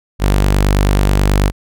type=tone; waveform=sawtooth; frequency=49.26 Hz; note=G1; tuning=9 cents sharp; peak=-6 dBFS; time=0.19-1.52 s; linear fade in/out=50 ms; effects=none